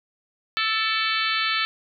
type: harmonic tone with a mistuned harmonic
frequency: 440 Hz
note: A4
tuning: in tune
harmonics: 3 / 4 / 5 / 6 / 7 / 8 / 9 / 10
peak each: -27 / -28 / -29 / -30 / -30 / -31 / -32 / -32 dBFS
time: 0.57-1.65 s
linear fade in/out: 0 ms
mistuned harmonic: 5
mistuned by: +43 cents
effects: none